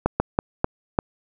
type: slowing click train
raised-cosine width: 1 ms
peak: -4 dBFS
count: 5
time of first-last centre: 0.06-0.989 s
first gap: 140 ms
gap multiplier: 1.35
effects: none